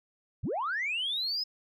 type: linear sweep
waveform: sine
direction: up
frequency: 57.5 to 5150 Hz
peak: -28 dBFS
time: 0.43-1.44 s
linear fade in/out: 10 ms
effects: tanh soft clip ceiling -25 dBFS